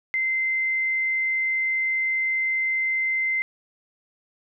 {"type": "tone", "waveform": "sine", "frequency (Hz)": 2075, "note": "C7", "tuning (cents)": -15, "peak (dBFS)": -21, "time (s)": [0.14, 3.42], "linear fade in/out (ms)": 0, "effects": []}